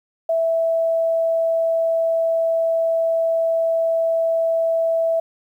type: tone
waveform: sine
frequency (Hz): 658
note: E5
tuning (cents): -3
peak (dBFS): -16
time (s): 0.29-5.2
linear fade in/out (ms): 5
effects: 9-bit